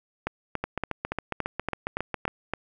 two click trains, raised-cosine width 0.5 ms, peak -12 / -13 dBFS, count 9 / 13, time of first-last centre 0.27-2.536 / 0.64-2.279 s, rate 3.53 / 7.32 Hz, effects none

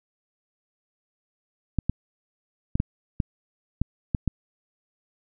clicks, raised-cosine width 5 ms, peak -10 dBFS, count 8, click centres 1.787 / 1.896 / 2.755 / 2.801 / 3.202 / 3.816 / 4.148 / 4.277 s, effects none

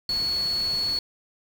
sine tone in noise, 4387 Hz, C#8, 19 cents flat, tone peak -23 dBFS, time 0.09-0.99 s, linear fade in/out 2 ms, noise pink, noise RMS -39 dBFS, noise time 0.09-0.99 s, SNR +13 dB, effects none

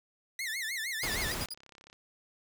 sawtooth tone with vibrato, 1947 Hz, B6, 25 cents flat, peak -30 dBFS, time 0.39-1.32 s, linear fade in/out 2 ms, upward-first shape sine, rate 6.5 Hz, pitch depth 200 cents each way
sawtooth tone bursts, 4897 Hz, D#8, 28 cents flat, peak -34 dBFS, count 6, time 1.02-1.538 s, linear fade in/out 2 ms, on 33 ms, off 64 ms
pink noise, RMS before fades -36 dBFS, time 1.03-1.46 s, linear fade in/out 2 ms
click train, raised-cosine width 0.2 ms, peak -36 dBFS, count 23, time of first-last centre 1.28-1.929 s, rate 33.9 Hz
effects none

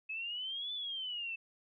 sine exponential two-way sweep, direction up then down, 2564 to 3520 to 2634 Hz, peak -37 dBFS, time 0.09-1.36 s, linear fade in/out 10 ms, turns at 0.73 s, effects none

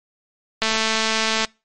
click train, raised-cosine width 0.2 ms, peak -3 dBFS, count 184, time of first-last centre 0.62-1.448 s, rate 221 Hz, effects noise-tail reverb RT60 0.3 s tail -26 dB re dry + MP3 48 kbps

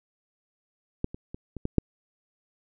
clicks, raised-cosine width 3 ms, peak -13 / -25 / -24 / -23 / -15 / -6 dBFS, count 6, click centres 1.044 / 1.145 / 1.345 / 1.567 / 1.654 / 1.783 s, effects none

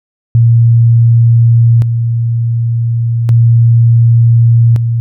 sine tone with tremolo, 116.54 Hz, A#2, in tune, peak -3 dBFS, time 0.35-5 s, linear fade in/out 0 ms, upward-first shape square, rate 0.34 Hz, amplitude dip 50%, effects none

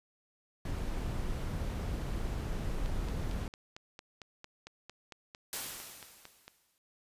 brown noise, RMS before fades -35 dBFS, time 0.65-3.48 s, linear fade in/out 2 ms
click train, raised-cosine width 0.2 ms, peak -29 dBFS, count 17, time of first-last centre 2.86-6.48 s, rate 4.42 Hz
white noise with exponential decay, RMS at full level -36 dBFS, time 5.53-6.78 s, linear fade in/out 0 ms, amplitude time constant 270 ms
effects resampled to 32000 Hz

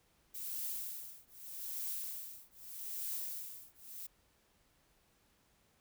violet noise with tremolo, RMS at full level -39 dBFS, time 0.34-4.07 s, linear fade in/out 10 ms, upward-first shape triangle, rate 0.81 Hz, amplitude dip 100%, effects pink hiss -72 dBFS RMS until 5.8 s

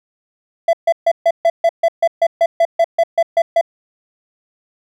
triangle tone bursts, 670 Hz, E5, 28 cents sharp, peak -7 dBFS, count 16, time 0.68-3.612 s, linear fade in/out 5 ms, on 52 ms, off 140 ms, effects none

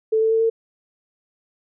sine tone with pitch steps, 440 / 444.1 / 448.2 / 452.4 Hz, A4 / A4 / A4 / A4, 0 / +16 / +32 / +48 cents, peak -15 dBFS, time 0.12-0.5 s, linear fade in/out 10 ms, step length 95 ms, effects none

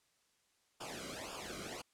pink noise with flanger, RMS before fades -45 dBFS, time 0.8-1.82 s, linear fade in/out 10 ms, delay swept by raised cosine 0.49 to 1.15 ms, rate 1.9 Hz, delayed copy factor -0.9, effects white hiss -75 dBFS RMS until 1.93 s + low-pass 9000 Hz 12 dB/octave

